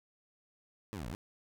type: exponential two-way sweep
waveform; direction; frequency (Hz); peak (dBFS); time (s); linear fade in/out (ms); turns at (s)
15% pulse; down then up; 114.1 to 50.9 to 112.2; -33; 0.93-1.15; 0; 1.09
effects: 11-bit